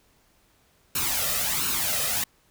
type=noise with flanger; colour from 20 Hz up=white; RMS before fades=-26 dBFS; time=0.95-2.24 s; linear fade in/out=5 ms; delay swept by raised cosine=0.73 to 1.63 ms; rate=1.4 Hz; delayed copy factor=+0.65; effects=pink hiss -63 dBFS RMS until 2.5 s